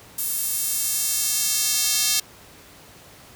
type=tone with high-pass filter sweep; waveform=square; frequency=243.9 Hz; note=B3; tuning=21 cents flat; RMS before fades=-23 dBFS; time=0.18-2.2 s; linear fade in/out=5 ms; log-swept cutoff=11000 to 4800 Hz; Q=1; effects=pink hiss -47 dBFS RMS until 3.35 s + high-pass 60 Hz 12 dB/octave